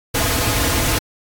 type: noise with comb filter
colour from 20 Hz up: pink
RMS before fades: -18 dBFS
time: 0.14-0.99 s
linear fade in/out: 10 ms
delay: 5.2 ms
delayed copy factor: -0.75
effects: AAC 64 kbps